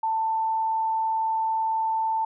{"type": "tone", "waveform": "sine", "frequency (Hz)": 889, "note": "A5", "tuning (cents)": 18, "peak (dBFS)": -22, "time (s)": [0.03, 2.25], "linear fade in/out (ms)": 5, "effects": []}